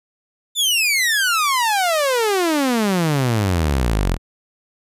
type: exponential sweep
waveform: sawtooth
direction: down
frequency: 3600 to 40.08 Hz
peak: -12 dBFS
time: 0.55-4.18 s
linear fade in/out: 50 ms
effects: resampled to 32000 Hz